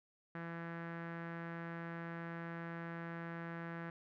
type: tone with low-pass filter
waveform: sawtooth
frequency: 167.8 Hz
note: E3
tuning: 31 cents sharp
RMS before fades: -45 dBFS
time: 0.35-3.9 s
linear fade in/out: 2 ms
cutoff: 1700 Hz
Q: 3.3
effects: none